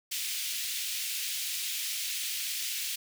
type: high-pass noise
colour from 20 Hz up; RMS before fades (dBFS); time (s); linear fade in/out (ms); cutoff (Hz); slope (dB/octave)
pink; -34; 0.11-2.96; 10; 2500; 24
effects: none